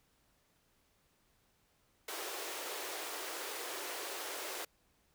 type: high-pass noise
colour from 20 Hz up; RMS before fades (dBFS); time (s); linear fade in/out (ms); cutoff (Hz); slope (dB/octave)
pink; -42; 2.08-4.65; 5; 340; 48
effects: pink hiss -73 dBFS RMS until 5.14 s